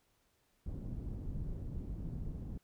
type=low-pass noise; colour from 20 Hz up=pink; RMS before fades=-41 dBFS; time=0.66-2.58 s; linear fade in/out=5 ms; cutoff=200 Hz; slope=12 dB/octave; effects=pink hiss -75 dBFS RMS until 2.63 s